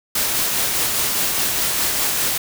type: noise with tremolo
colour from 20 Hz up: white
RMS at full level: -19 dBFS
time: 0.15-2.38 s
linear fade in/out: 5 ms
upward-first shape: sine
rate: 4.9 Hz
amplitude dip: 25%
effects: none